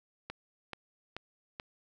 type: click train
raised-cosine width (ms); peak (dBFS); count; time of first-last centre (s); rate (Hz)
0.3; -23; 4; 0.3-1.599; 2.31
effects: none